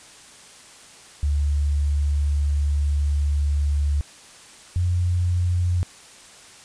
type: tone pair in turn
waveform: sine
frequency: 72.5 / 88.65 Hz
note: D2 / F2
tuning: -22 / +26 cents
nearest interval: minor third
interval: 348 cents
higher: second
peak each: -18 dBFS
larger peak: neither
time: 1.23-4.01 / 4.76-5.83 s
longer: first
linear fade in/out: 0 ms
effects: white hiss -46 dBFS RMS until 6.64 s + resampled to 22050 Hz